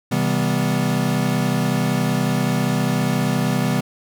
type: chord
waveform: square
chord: C major seventh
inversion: none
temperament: equal with one note detuned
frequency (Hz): 130.81 / 161.24 / 196 / 246.9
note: C3 / E3 / G3 / B3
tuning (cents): 0 / -38 / 0 / 0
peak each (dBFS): -24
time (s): 0.11-3.81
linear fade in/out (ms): 10
effects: none